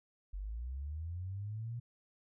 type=linear sweep; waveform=sine; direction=up; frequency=44.97 to 120.8 Hz; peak=-38 dBFS; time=0.33-1.8 s; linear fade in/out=10 ms; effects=none